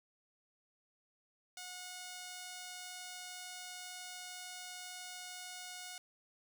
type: tone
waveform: 5% pulse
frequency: 727 Hz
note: F#5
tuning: 31 cents flat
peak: -34 dBFS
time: 1.57-5.98 s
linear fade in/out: 2 ms
effects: none